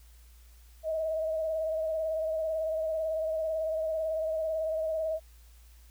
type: tone with vibrato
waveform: sine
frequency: 636 Hz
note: D#5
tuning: 38 cents sharp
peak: -28 dBFS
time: 0.83-5.2 s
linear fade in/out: 50 ms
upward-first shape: triangle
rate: 18 Hz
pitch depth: 44 cents each way
effects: added 58 Hz sine -52 dBFS peak until 5.9 s + white hiss -63 dBFS RMS until 5.9 s